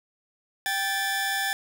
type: tone pair together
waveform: sawtooth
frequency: 784 / 1744.8 Hz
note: G5 / A6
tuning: 0 / -15 cents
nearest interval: octave + major second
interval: 1385 cents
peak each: -26 / -23 dBFS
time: 0.66-1.53 s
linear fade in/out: 0 ms
effects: none